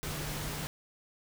sine tone in noise, 150 Hz, D3, 37 cents sharp, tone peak -40 dBFS, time 0.03-0.67 s, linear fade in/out 0 ms, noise pink, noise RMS -38 dBFS, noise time 0.03-0.67 s, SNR -5 dB, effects none

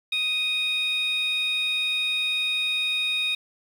sine tone pair together, 2489 / 3729 Hz, D#7 / A#7, 0 / 0 cents, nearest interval perfect fifth, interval 700 cents, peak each -24 / -23 dBFS, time 0.12-3.35 s, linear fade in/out 5 ms, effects tanh soft clip ceiling -19 dBFS + 8-bit

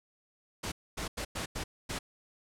pink noise bursts at uneven times, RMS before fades -36 dBFS, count 6, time 0.63-0.72 / 0.97-1.08 / 1.17-1.25 / 1.35-1.46 / 1.55-1.64 / 1.89-1.99 s, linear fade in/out 10 ms, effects low-pass 10000 Hz 12 dB/octave

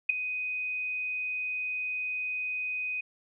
sine tone with ADSR envelope, 2500 Hz, D#7, 8 cents sharp, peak -16 dBFS, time 0.09-3.01 s, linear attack 9 ms, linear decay 5 ms, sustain -14 dB, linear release 8 ms, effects none

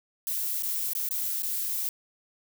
violet noise with dropouts, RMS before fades -30 dBFS, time 0.27-1.89 s, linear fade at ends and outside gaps 1 ms, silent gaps 0.624-0.632 / 0.933-0.951 / 1.089-1.109 / 1.422-1.431 s, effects none

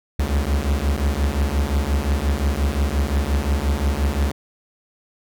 45% pulse beating tone pair, 67.9 / 73.6 Hz, C#2 / D2, -35 / +4 cents, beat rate 5.7 Hz, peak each -21 dBFS, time 0.19-4.32 s, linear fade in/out 5 ms, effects none

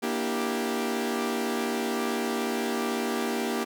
sawtooth chord, E half-diminished seventh, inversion second, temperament equal with one note detuned, 235.7 / 293.7 / 329.6 / 392 Hz, Bb3 / D4 / E4 / G4, +19 / 0 / 0 / 0 cents, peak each -26 / -32 / -32 / -27 dBFS, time 0.02-3.65 s, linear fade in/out 20 ms, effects none

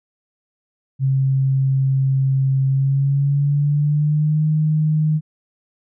sine tone with pitch glide, 134.4 to 154.39 Hz, C3 to D#3, +47 to -13 cents, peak -14 dBFS, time 0.99-5.21 s, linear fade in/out 50 ms, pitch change +240 cents, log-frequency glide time 2.67-4.45 s, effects none

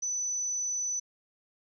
sine tone, 5990 Hz, F#8, 20 cents sharp, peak -29 dBFS, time 0.02-1 s, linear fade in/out 10 ms, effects none

